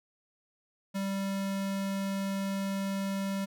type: tone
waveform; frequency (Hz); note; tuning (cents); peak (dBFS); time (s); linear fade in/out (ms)
square; 195.6; G3; -4; -31; 0.94-3.46; 20
effects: none